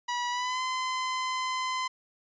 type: tone with pitch glide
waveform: sawtooth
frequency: 972 to 1026.8 Hz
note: B5 to C6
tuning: -28 to -33 cents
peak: -25 dBFS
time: 0.08-1.88 s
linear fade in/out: 10 ms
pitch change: +95 cents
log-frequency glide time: 0.3-0.61 s
effects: resampled to 16000 Hz